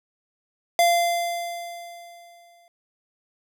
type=tone with exponential decay; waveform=square; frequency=690 Hz; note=F5; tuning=21 cents flat; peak=-15 dBFS; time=0.79-2.68 s; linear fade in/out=1 ms; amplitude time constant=410 ms; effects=none